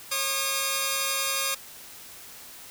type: tone pair together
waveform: 5% pulse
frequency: 543.9 / 1221 Hz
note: C#5 / D#6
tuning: -33 / -33 cents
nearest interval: octave + major second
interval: 1400 cents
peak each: -18 / -15 dBFS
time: 0.11-1.55 s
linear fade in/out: 10 ms
effects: white hiss -45 dBFS RMS until 2.7 s

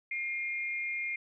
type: tone pair together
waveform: sine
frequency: 2123 / 2416 Hz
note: C7 / D7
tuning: +25 / +48 cents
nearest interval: major second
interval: 223 cents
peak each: -33 / -38 dBFS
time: 0.11-1.16 s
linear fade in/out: 5 ms
effects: none

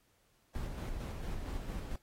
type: noise with tremolo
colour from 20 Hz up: brown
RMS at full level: -38 dBFS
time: 0.55-1.96 s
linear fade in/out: 2 ms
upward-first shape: square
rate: 4.4 Hz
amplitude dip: 30%
effects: pink hiss -72 dBFS RMS until 2.02 s + AAC 48 kbps

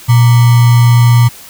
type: tone with sample-and-hold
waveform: sine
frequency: 119.7 Hz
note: A#2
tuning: 46 cents sharp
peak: -3 dBFS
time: 0.08-1.29 s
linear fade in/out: 20 ms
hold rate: 1050 Hz
effects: white hiss -34 dBFS RMS until 1.49 s

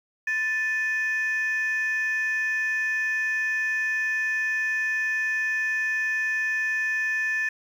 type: tone pair together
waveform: sine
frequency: 1760 / 2489 Hz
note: A6 / D#7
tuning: 0 / 0 cents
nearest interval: tritone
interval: 600 cents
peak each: -22 / -29 dBFS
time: 0.27-7.49 s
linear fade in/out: 5 ms
effects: tanh soft clip ceiling -20 dBFS + 9-bit

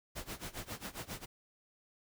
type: noise with tremolo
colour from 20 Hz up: pink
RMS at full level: -41 dBFS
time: 0.15-1.26 s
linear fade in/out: 20 ms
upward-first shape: sine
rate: 7.4 Hz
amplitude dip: 90%
effects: none

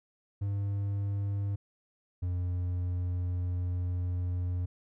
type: tone pair in turn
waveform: triangle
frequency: 100 / 89.33 Hz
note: G2 / F2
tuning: +35 / +40 cents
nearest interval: major second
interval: 195 cents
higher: first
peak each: -27 dBFS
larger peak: neither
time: 0.41-1.56 / 2.22-4.66 s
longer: second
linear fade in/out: 10 ms
effects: none

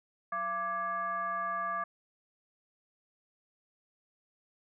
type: tone with frequency modulation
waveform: sine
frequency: 1174.7 Hz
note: D6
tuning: in tune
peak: -31 dBFS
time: 0.32-1.84 s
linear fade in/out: 5 ms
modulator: 495 Hz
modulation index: 0.81
effects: none

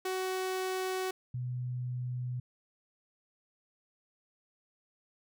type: tone pair in turn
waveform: sawtooth / sine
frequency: 374.2 / 124.51 Hz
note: F#4 / B2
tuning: +20 / +15 cents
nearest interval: octave + perfect fifth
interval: 1905 cents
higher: first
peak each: -28 / -33 dBFS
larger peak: first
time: 0.05-1.11 / 1.34-2.4 s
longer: neither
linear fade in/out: 5 ms
effects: none

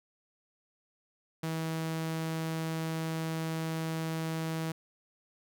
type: tone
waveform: sawtooth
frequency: 161.4 Hz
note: E3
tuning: 36 cents flat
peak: -28 dBFS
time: 1.43-4.72 s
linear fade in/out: 5 ms
effects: none

